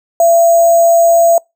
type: tone with sample-and-hold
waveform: sine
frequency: 674 Hz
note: E5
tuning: 38 cents sharp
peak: -5 dBFS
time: 0.2-1.38 s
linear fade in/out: 2 ms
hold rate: 7350 Hz
effects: noise-tail reverb RT60 0.2 s tail -26 dB re dry